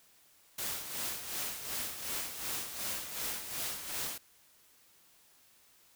white noise with tremolo, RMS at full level -36 dBFS, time 0.58-4.18 s, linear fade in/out 5 ms, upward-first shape sine, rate 2.7 Hz, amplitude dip 60%, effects white hiss -64 dBFS RMS until 5.95 s

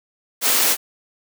white high-pass noise, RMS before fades -17 dBFS, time 0.41-0.77 s, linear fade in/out 50 ms, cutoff 240 Hz, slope 24 dB/octave, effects none

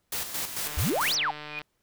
white noise with tremolo, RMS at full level -31 dBFS, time 0.12-1.15 s, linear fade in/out 5 ms, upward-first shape square, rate 4.5 Hz, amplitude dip 55%
click train, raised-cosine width 0.3 ms, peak -23 dBFS, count 143, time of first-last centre 0.67-1.617 s, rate 150 Hz
sine exponential two-way sweep, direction up then down, 57.2 to 6130 to 716 Hz, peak -24 dBFS, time 0.77-1.31 s, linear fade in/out 5 ms, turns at 1.15 s
sine tone with exponential growth, 2453 Hz, D#7, 25 cents flat, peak -29 dBFS, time 1.38-1.59 s, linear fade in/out 0 ms, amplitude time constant 44 ms
effects pink hiss -74 dBFS RMS until 1.82 s

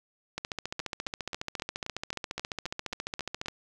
two click trains, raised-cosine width 0.2 ms, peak -16 / -18 dBFS, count 46 / 11, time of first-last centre 0.38-3.483 / 0.8-3.46 s, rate 14.5 / 3.76 Hz, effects none

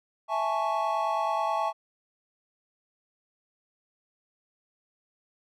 triangle chord, A major seventh, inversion second, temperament equal, 659.3 / 830.6 / 880 / 1108.7 Hz, E5 / G#5 / A5 / C#6, 0 / 0 / 0 / 0 cents, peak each -29 dBFS, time 0.28-1.73 s, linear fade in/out 50 ms, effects none

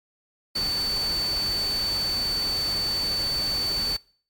sine tone in noise, 4520 Hz, C#8, 33 cents sharp, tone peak -24 dBFS, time 0.55-3.97 s, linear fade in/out 10 ms, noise pink, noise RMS -34 dBFS, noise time 0.55-3.97 s, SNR +7 dB, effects noise-tail reverb RT60 0.5 s tail -25 dB re dry + MP3 96 kbps

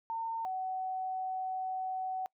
sine tone pair in turn, 908 / 751 Hz, A#5 / F#5, -46 / +26 cents, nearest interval minor third, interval 328 cents, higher first, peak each -33 / -33 dBFS, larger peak neither, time 0.1-0.45 / 0.45-2.26 s, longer second, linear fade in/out 0 ms, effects noise-tail reverb RT60 0.1 s tail -26 dB re dry

